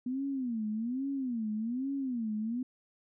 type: tone with vibrato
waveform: sine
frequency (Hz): 243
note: B3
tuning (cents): -28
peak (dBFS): -31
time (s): 0.06-2.63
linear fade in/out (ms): 5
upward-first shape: sine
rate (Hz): 1.2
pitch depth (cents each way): 230
effects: none